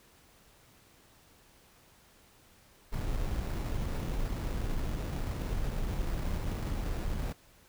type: noise with sample-and-hold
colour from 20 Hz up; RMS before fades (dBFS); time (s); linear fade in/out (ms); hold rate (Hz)
brown; -33; 2.92-7.33; 10; 3150
effects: pink hiss -61 dBFS RMS until 7.68 s